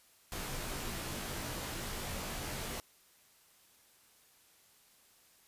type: noise with comb filter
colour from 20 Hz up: pink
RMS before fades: -40 dBFS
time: 0.32-2.8 s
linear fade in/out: 0 ms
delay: 19 ms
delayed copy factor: -0.8
effects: white hiss -65 dBFS RMS until 5.47 s + resampled to 32000 Hz